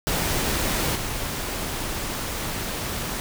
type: noise with level steps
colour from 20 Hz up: pink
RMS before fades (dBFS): -24 / -29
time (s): 0.07-3.2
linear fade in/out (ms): 0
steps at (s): 0.95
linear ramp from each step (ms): 10
effects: none